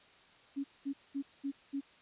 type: tone bursts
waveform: sine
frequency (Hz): 277.7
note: C#4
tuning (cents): +3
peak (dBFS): -33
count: 5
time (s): 0.56-1.81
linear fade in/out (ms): 20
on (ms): 82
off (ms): 210
effects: white hiss -61 dBFS RMS until 2.01 s + resampled to 8000 Hz